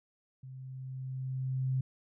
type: tone with level ramp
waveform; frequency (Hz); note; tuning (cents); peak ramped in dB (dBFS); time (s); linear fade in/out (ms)
sine; 130.81; C3; 0; -44 to -27; 0.43-1.81; 5
effects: none